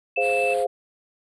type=tone; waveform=sine; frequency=2637 Hz; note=E7; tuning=in tune; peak=-24 dBFS; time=0.16-0.54 s; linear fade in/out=5 ms
type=chord; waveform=sine; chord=F minor; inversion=first; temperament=equal; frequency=415.3 / 523.3 / 698.5 Hz; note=Ab4 / C5 / F5; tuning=0 / 0 / 0 cents; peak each=-27 / -23 / -25 dBFS; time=0.17-0.67 s; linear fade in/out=10 ms
type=band-stop noise; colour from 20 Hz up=white; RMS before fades=-38 dBFS; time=0.2-0.66 s; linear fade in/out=50 ms; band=4600 to 8000 Hz; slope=96 dB/octave
effects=resampled to 24000 Hz